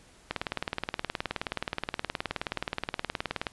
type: click train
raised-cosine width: 0.3 ms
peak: -13 dBFS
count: 61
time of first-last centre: 0.31-3.468 s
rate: 19 Hz
effects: pink hiss -57 dBFS RMS until 3.52 s + resampled to 24000 Hz